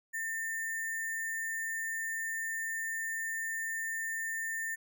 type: tone with sample-and-hold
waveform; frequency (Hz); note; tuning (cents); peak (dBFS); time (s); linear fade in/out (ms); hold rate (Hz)
sine; 1806; A6; +45; -33; 0.13-4.76; 20; 8820
effects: none